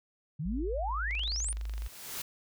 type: exponential sweep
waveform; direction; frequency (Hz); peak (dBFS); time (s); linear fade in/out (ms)
sine; up; 138 to 9956; -32; 0.39-1.53; 10
type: tone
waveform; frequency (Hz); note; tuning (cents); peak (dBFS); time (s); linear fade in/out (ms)
sine; 53.8; A1; -38; -33; 0.45-1.88; 10
type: click train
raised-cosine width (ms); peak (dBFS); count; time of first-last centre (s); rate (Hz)
0.2; -30; 19; 1.11-1.863; 23.9
type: noise with exponential growth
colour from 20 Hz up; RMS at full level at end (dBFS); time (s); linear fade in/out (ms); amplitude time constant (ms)
white; -36; 1.39-2.22; 5; 180
effects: none